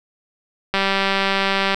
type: click train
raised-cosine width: 0.3 ms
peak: -3 dBFS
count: 197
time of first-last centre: 0.74-1.745 s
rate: 195 Hz
effects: none